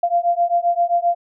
sine beating tone pair, 689 / 696.6 Hz, F5 / F5, -24 / -5 cents, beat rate 7.6 Hz, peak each -18 dBFS, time 0.03-1.15 s, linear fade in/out 5 ms, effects none

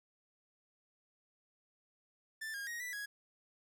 45% pulse tone with pitch steps, 1768 / 1624 / 1880 / 1973 / 1662 Hz, A6 / G#6 / A#6 / B6 / G#6, +8 / -39 / +14 / -2 / +1 cents, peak -40 dBFS, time 2.41-3.06 s, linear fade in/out 10 ms, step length 130 ms, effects none

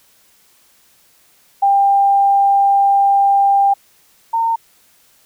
sine tone pair in turn, 795 / 913 Hz, G5 / A#5, +24 / -36 cents, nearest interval major second, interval 240 cents, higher second, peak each -9 / -13 dBFS, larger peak first, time 1.62-3.74 / 4.33-4.56 s, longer first, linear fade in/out 10 ms, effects white hiss -53 dBFS RMS until 5.25 s

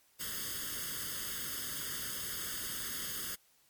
white noise with comb filter, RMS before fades -39 dBFS, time 0.19-3.36 s, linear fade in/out 20 ms, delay 0.61 ms, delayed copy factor +1, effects white hiss -68 dBFS RMS until 3.69 s + MP3 96 kbps

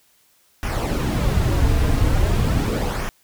brown noise with flanger, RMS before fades -19 dBFS, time 0.63-3.09 s, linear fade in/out 0 ms, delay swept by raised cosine 0.24 to 5.44 ms, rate 0.41 Hz, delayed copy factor -0.55, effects white hiss -59 dBFS RMS until 3.23 s

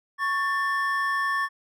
triangle tone pair together, 1108.7 / 1776.8 Hz, C#6 / A6, 0 / +16 cents, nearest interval minor sixth, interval 816 cents, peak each -24 / -24 dBFS, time 0.18-1.49 s, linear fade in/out 50 ms, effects none

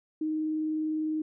sine tone with vibrato, 311.1 Hz, D#4, in tune, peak -27 dBFS, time 0.21-1.22 s, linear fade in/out 5 ms, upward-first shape triangle, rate 20 Hz, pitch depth 19 cents each way, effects none

